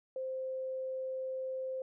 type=tone; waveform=sine; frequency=522 Hz; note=C5; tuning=4 cents flat; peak=-35 dBFS; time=0.16-1.82 s; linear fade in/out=2 ms; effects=none